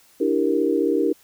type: chord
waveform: sine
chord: E half-diminished seventh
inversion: third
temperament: equal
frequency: 293.7 / 329.6 / 392 / 466.2 Hz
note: D4 / E4 / G4 / Bb4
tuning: 0 / 0 / 0 / 0 cents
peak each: -23 dBFS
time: 0.2-1.13 s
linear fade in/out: 10 ms
effects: white hiss -55 dBFS RMS until 1.23 s